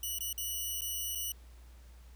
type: tone with dropouts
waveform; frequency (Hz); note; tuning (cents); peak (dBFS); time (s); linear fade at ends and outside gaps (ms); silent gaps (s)
5% pulse; 2945; F#7; -9; -26; 0.03-1.32; 2; 0.187-0.206 / 0.329-0.378 / 0.809-0.818 / 1.151-1.155
effects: added 60 Hz sine -51 dBFS peak until 2.15 s + pink hiss -64 dBFS RMS until 2.15 s